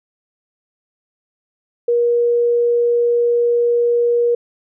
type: tone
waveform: sine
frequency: 476 Hz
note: A#4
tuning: 36 cents sharp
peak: -12 dBFS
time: 1.88-4.35 s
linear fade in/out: 5 ms
effects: none